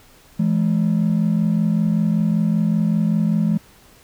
triangle ring-modulated tone, 189.8 Hz, F#3, 44 cents sharp, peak -9 dBFS, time 0.39-3.58 s, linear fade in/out 10 ms, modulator 22.6 Hz, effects tanh soft clip ceiling -10 dBFS + pink hiss -50 dBFS RMS until 4.03 s

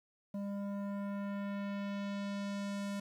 square tone with low-pass filter sweep, 200.6 Hz, G3, 40 cents sharp, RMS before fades -39 dBFS, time 0.34-3 s, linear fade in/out 5 ms, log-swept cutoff 660 to 11000 Hz, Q 0.86, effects 11-bit

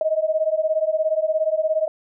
sine beating tone pair, 621 / 638 Hz, D#5 / D#5, -3 / +43 cents, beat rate 17 Hz, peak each -21 dBFS, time 0.01-1.88 s, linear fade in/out 2 ms, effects none

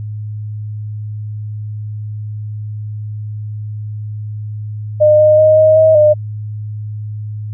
sine tone with pitch steps, 607 / 613 / 622 / 626 / 634 / 605 Hz, D#5 / D#5 / D#5 / D#5 / D#5 / D#5, -43 / -26 / -1 / +10 / +32 / -49 cents, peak -5 dBFS, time 5-6.14 s, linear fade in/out 20 ms, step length 190 ms, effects added 106 Hz sine -21 dBFS peak until 7.53 s

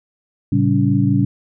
sine tone cluster, 111.2 / 136.3 / 194.1 / 283 Hz, A2 / C#3 / G3 / C#4, +19 / -29 / -17 / +36 cents, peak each -18 dBFS, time 0.52-1.25 s, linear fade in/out 5 ms, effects none

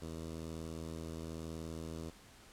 10% pulse tone with notch filter, 81 Hz, E2, 30 cents flat, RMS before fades -44 dBFS, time 0.01-2.11 s, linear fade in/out 20 ms, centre 1900 Hz, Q 0.5, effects pink hiss -59 dBFS RMS until 2.52 s + low-pass 11000 Hz 12 dB/octave

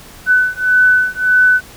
sine beating tone pair, 1500 / 1501.7 Hz, F#6 / F#6, +23 / +25 cents, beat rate 1.7 Hz, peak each -12 dBFS, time 0.26-1.61 s, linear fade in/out 50 ms, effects pink hiss -38 dBFS RMS until 1.76 s

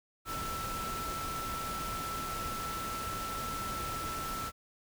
sine tone in noise, 1328 Hz, E6, 12 cents sharp, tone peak -37 dBFS, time 0.25-4.52 s, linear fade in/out 50 ms, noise pink, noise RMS -40 dBFS, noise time 0.25-4.52 s, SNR 0 dB, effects none

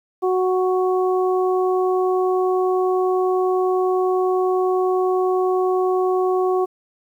harmonic tone, 370 Hz, F#4, in tune, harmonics 1 / 2 / 3, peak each -17 / -24 / -27 dBFS, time 0.22-6.66 s, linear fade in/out 20 ms, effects 9-bit

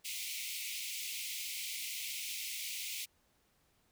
pink high-pass noise, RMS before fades -41 dBFS, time 0.04-3.06 s, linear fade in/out 20 ms, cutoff 2100 Hz, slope 96 dB/octave, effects pink hiss -73 dBFS RMS until 3.91 s

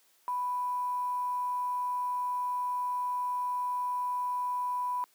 sine tone with quantisation, 990 Hz, B5, 4 cents sharp, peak -29 dBFS, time 0.28-5.04 s, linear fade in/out 0 ms, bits 9, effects white hiss -66 dBFS RMS until 5.14 s + high-pass 300 Hz 12 dB/octave

